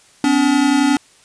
square tone pair together, 254.2 / 285.3 Hz, C4 / C#4, -50 / +50 cents, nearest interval major second, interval 200 cents, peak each -18 / -14 dBFS, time 0.24-0.97 s, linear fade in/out 2 ms, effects white hiss -50 dBFS RMS until 1.24 s + resampled to 22050 Hz

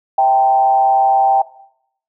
sine tone with frequency modulation, 784 Hz, G5, in tune, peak -9 dBFS, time 0.18-1.42 s, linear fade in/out 5 ms, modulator 129 Hz, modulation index 0.55, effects noise-tail reverb RT60 0.7 s tail -18 dB re dry

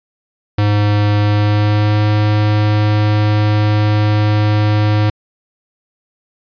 square tone with pitch glide, 103.83 to 105.52 Hz, G#2 to G#2, 0 to +28 cents, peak -11 dBFS, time 0.58-5.1 s, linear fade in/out 5 ms, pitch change +28 cents, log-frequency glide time 1.18-2.05 s, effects resampled to 11025 Hz

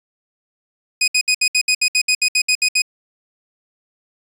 20% pulse tone bursts, 2498 Hz, D#7, 6 cents sharp, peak -8 dBFS, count 14, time 1.01-2.82 s, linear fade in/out 5 ms, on 68 ms, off 66 ms, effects resampled to 32000 Hz

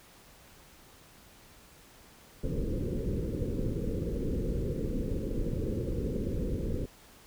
pink low-pass noise, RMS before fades -32 dBFS, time 2.43-6.86 s, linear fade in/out 10 ms, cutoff 530 Hz, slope 96 dB/octave, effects pink hiss -56 dBFS RMS until 7.26 s

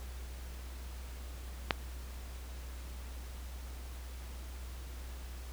click, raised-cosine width 0.3 ms, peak -10 dBFS, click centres 1.708 s, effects added 62 Hz sine -42 dBFS peak until 5.52 s + pink hiss -53 dBFS RMS until 5.52 s

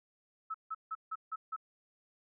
sine tone bursts, 1302 Hz, E6, 22 cents flat, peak -35 dBFS, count 6, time 0.5-1.564 s, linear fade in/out 10 ms, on 44 ms, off 160 ms, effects none

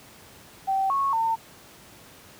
sine tone with pitch steps, 774 / 1101 / 904 Hz, G5 / C#6 / A5, -22 / -12 / +47 cents, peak -21 dBFS, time 0.67-1.36 s, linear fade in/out 20 ms, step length 230 ms, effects pink hiss -49 dBFS RMS until 2.39 s + high-pass 80 Hz 12 dB/octave

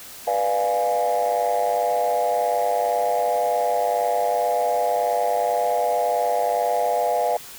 sine chord, B diminished seventh, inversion none, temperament equal with one note detuned, 493.9 / 596.6 / 698.5 / 830.6 Hz, B4 / D5 / F5 / Ab5, 0 / +27 / 0 / 0 cents, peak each -24 / -24 / -21 / -24 dBFS, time 0.27-7.37 s, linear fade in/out 5 ms, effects tanh soft clip ceiling -13 dBFS + white hiss -40 dBFS RMS until 7.58 s

